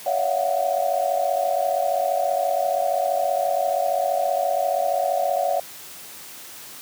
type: tone cluster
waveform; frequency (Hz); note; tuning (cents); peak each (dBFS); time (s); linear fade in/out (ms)
sine; 563 / 660 / 711 / 746; C#5 / E5 / F5 / F#5; +27 / +2 / +31 / +14; -25; 0.06-5.6; 5
effects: white hiss -40 dBFS RMS until 6.81 s + high-pass 100 Hz 12 dB/octave